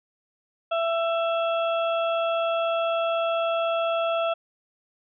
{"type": "harmonic tone", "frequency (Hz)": 666, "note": "E5", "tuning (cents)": 18, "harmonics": [1, 2, 4, 5], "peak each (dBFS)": [-23, -29, -35, -37], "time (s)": [0.71, 4.34], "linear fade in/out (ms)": 10, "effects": []}